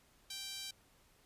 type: tone with high-pass filter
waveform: sawtooth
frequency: 783 Hz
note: G5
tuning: 2 cents flat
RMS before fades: -45 dBFS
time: 0.3-0.71 s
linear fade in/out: 5 ms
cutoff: 3800 Hz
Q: 1.8
effects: pink hiss -68 dBFS RMS until 1.25 s + resampled to 32000 Hz